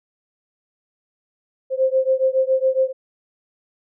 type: beating tone pair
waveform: sine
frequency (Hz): 522 / 529.2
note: C5 / C5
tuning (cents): -4 / +20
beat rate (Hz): 7.2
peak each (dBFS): -18 / -19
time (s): 1.7-2.93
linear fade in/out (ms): 50
effects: none